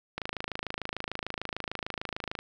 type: click train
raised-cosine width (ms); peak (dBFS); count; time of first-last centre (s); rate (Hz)
0.3; -17; 60; 0.18-2.39; 26.7
effects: none